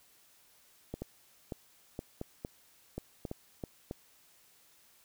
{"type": "clicks", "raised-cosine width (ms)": 2, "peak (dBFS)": -24, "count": 11, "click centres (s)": [0.94, 1.02, 1.522, 1.991, 2.214, 2.449, 2.98, 3.252, 3.314, 3.638, 3.911], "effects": ["white hiss -64 dBFS RMS until 5.04 s"]}